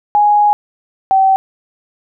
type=tone pair in turn; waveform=sine; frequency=830.6 / 769.3 Hz; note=G#5 / G5; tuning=0 / -33 cents; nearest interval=minor second; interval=133 cents; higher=first; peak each=-7 dBFS; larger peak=neither; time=0.15-0.53 / 1.11-1.36 s; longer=first; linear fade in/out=0 ms; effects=none